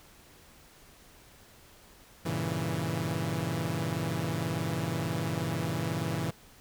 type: chord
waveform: sawtooth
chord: G diminished seventh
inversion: none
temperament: equal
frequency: 98 / 116.54 / 138.59 / 164.81 Hz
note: G2 / Bb2 / Db3 / Fb3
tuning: 0 / 0 / 0 / 0 cents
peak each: -34 / -32 / -32 / -29 dBFS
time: 2.25-6.31 s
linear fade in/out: 10 ms
effects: pink hiss -56 dBFS RMS until 6.6 s